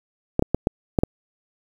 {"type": "clicks", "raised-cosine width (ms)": 2, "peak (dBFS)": -4, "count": 6, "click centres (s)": [0.394, 0.424, 0.546, 0.671, 0.988, 1.035], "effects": ["7-bit"]}